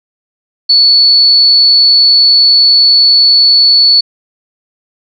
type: tone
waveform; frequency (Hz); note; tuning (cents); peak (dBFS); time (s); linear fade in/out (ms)
sine; 4435; C#8; 0; -3; 0.69-4.01; 10
effects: none